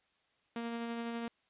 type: tone with tremolo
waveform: sawtooth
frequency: 233.1 Hz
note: A#3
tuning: in tune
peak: -32 dBFS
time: 0.56-1.28 s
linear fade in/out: 2 ms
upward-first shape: sine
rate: 12 Hz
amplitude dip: 25%
effects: white hiss -74 dBFS RMS until 1.49 s + resampled to 8000 Hz